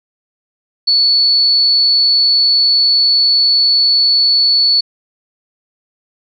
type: tone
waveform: sine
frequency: 4435 Hz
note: C#8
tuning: in tune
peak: -8 dBFS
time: 0.87-4.81 s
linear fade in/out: 10 ms
effects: none